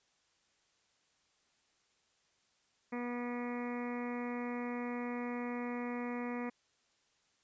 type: harmonic tone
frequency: 242.6 Hz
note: B3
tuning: 31 cents flat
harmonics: 1 / 2 / 3 / 4 / 5 / 6 / 7 / 8 / 9 / 10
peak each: -38 / -43 / -49 / -48 / -50 / -59 / -56 / -50 / -51 / -56 dBFS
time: 2.92-6.5 s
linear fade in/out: 10 ms
effects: white hiss -74 dBFS RMS until 7.43 s + resampled to 16000 Hz